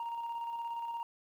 sine tone with tremolo, 932.3 Hz, A#5, in tune, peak -32 dBFS, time 0-1.03 s, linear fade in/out 2 ms, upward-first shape square, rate 17 Hz, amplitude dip 40%, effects tanh soft clip ceiling -34 dBFS + 11-bit

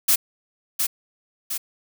blue noise with echo, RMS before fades -17 dBFS, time 0.08-0.16 s, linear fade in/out 10 ms, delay 710 ms, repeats 2, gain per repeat -5 dB, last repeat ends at 1.58 s, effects none

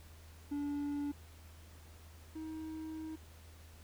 triangle tone pair in turn, 288.3 / 315.9 Hz, D4 / D#4, -32 / +26 cents, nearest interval major second, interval 158 cents, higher second, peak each -33 / -39 dBFS, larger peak first, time 0.51-1.12 / 2.35-3.16 s, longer second, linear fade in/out 10 ms, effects added 80 Hz sine -54 dBFS peak until 3.83 s + pink hiss -61 dBFS RMS until 3.83 s

